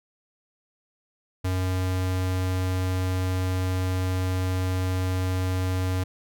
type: tone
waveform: square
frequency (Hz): 92.5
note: F#2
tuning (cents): 0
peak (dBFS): -24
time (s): 1.44-6.04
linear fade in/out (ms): 10
effects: none